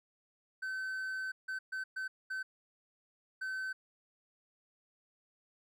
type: tone bursts at uneven times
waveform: triangle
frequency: 1531 Hz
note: G6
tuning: 41 cents flat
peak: -34 dBFS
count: 6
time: 0.62-1.32 / 1.48-1.59 / 1.72-1.84 / 1.96-2.08 / 2.3-2.43 / 3.41-3.73 s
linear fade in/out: 10 ms
effects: none